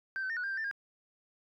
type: tone with pitch steps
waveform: sine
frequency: 1562 / 1528 / 1822 / 1470 / 1594 / 1572 / 1781 / 1620 Hz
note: G6 / G6 / A#6 / F#6 / G6 / G6 / A6 / G#6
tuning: -7 / -45 / -40 / -12 / +28 / +4 / +21 / -43 cents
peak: -31 dBFS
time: 0.16-0.712 s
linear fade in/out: 0 ms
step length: 69 ms
effects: tanh soft clip ceiling -30 dBFS